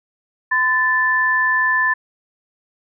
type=tone pair together; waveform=sine; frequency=1019 / 1757.5 Hz; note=C6 / A6; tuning=-46 / -2 cents; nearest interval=major sixth; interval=944 cents; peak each=-20 / -15 dBFS; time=0.51-1.94 s; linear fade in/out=10 ms; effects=none